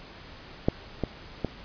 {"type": "clicks", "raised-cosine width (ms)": 2, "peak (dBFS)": [-7, -13, -13], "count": 3, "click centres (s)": [0.685, 1.037, 1.447], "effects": ["pink hiss -46 dBFS RMS until 1.64 s", "resampled to 11025 Hz"]}